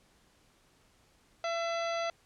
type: harmonic tone with a mistuned harmonic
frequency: 673 Hz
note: E5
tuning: 36 cents sharp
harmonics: 1 / 2 / 3 / 4 / 5 / 6 / 7 / 9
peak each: -32 / -38 / -42 / -44 / -46 / -48 / -49 / -51 dBFS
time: 1.44-2.1 s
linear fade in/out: 2 ms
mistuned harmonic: 4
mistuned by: -37 cents
effects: pink hiss -66 dBFS RMS until 2.25 s + low-pass 10000 Hz 12 dB/octave